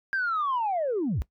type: linear sweep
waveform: sine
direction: down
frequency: 1611 to 42.61 Hz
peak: -23 dBFS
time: 0.13-1.22 s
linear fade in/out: 0 ms
effects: noise-tail reverb RT60 0.1 s tail -20 dB re dry + tanh soft clip ceiling -21 dBFS

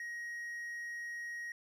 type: tone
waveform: triangle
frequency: 1887 Hz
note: A#6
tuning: 21 cents sharp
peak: -38 dBFS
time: 0-1.52 s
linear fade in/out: 2 ms
effects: none

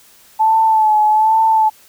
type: tone with vibrato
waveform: sine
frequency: 870 Hz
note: A5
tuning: 20 cents flat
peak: -9 dBFS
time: 0.39-1.7 s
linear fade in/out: 20 ms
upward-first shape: sine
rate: 1.2 Hz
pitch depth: 39 cents each way
effects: white hiss -47 dBFS RMS until 1.88 s

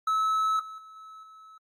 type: tone with level steps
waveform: triangle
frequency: 1298 Hz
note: E6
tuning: 27 cents flat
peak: -21 / -37 / -44 / -42 / -46 dBFS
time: 0.07-1.58 s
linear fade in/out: 5 ms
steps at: 0.59 / 0.78 / 0.96 / 1.23 s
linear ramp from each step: 2 ms
effects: AAC 48 kbps

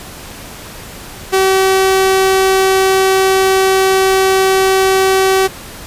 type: tone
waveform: sawtooth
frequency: 381.9 Hz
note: G4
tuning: 45 cents flat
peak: -5 dBFS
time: 1.32-5.48 s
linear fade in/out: 20 ms
effects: pink hiss -31 dBFS RMS until 5.86 s + resampled to 32000 Hz

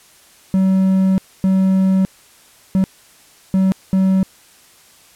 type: tone bursts at uneven times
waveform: triangle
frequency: 190 Hz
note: F#3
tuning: 46 cents sharp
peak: -9 dBFS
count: 5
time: 0.54-1.18 / 1.44-2.05 / 2.75-2.84 / 3.54-3.72 / 3.93-4.23 s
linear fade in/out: 0 ms
effects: white hiss -48 dBFS RMS until 5.15 s + low-pass 12000 Hz 12 dB/octave

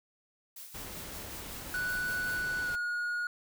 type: noise with tremolo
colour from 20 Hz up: blue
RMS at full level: -45 dBFS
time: 0.56-2.42 s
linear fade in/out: 5 ms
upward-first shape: sine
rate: 5.3 Hz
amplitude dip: 50%
type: noise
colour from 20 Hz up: pink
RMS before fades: -44 dBFS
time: 0.74-2.76 s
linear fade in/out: 10 ms
type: tone with pitch glide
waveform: triangle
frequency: 1480 to 1442 Hz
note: F#6 to F#6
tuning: 0 to -45 cents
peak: -29 dBFS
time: 1.74-3.27 s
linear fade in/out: 2 ms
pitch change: -45 cents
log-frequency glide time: 2.62-2.73 s
effects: none

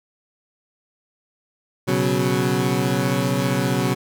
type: chord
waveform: 20% pulse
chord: B suspended second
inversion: none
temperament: equal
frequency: 123.47 / 138.59 / 185 Hz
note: B2 / C#3 / F#3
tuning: 0 / 0 / 0 cents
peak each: -18 dBFS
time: 1.87-3.95 s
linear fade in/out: 20 ms
effects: none

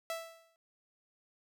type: tone with exponential decay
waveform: sawtooth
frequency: 659.3 Hz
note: E5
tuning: in tune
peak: -30 dBFS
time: 0.1-0.56 s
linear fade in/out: 1 ms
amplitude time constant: 100 ms
effects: none

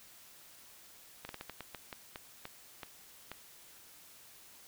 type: slowing click train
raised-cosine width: 0.3 ms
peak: -26 dBFS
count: 12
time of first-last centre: 1.25-3.316 s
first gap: 41 ms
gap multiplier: 1.28
effects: white hiss -57 dBFS RMS until 4.67 s

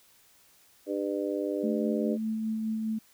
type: harmonic tone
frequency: 100 Hz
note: G2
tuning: 35 cents sharp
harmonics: 3 / 4 / 5 / 6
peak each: -32 / -33 / -34 / -35 dBFS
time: 0.86-2.18 s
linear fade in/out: 50 ms
type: tone with tremolo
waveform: sine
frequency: 220 Hz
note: A3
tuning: in tune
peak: -27 dBFS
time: 1.63-2.99 s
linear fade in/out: 10 ms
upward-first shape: sine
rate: 4.9 Hz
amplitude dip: 25%
effects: white hiss -61 dBFS RMS until 3.13 s

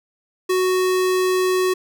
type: tone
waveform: square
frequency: 370 Hz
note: F#4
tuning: in tune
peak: -17 dBFS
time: 0.49-1.74 s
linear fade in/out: 10 ms
effects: none

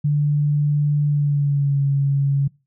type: tone with pitch glide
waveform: sine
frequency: 146.83 to 139.47 Hz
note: D3 to C#3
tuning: 0 to +11 cents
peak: -15 dBFS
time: 0.04-2.48 s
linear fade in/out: 10 ms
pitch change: -89 cents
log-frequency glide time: 1.06-1.82 s
effects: noise-tail reverb RT60 0.3 s tail -24 dB re dry

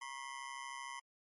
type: ring-modulated tone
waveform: 25% pulse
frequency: 1018 Hz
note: C6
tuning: 48 cents flat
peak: -37 dBFS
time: 0.01-1 s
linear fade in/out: 10 ms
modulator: 66.5 Hz
effects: MP3 48 kbps

